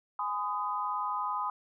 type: chord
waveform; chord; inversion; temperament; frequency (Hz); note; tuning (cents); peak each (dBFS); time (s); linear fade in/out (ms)
sine; G# minor; none; equal with one note detuned; 830.6 / 1013.2 / 1244.5; G#5 / B5 / D#6; 0 / +44 / 0; -37 / -33 / -34; 0.19-1.5; 2
effects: none